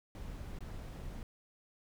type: noise with dropouts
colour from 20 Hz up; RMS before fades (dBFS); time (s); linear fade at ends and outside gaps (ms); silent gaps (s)
brown; -44; 0.15-1.23; 1; 0.588-0.606
effects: none